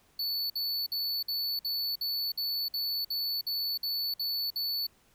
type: tone bursts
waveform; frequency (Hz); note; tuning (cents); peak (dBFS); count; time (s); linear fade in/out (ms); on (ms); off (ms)
square; 4461; C#8; +10; -30; 13; 0.19-4.868; 5; 310; 54
effects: pink hiss -65 dBFS RMS until 5.14 s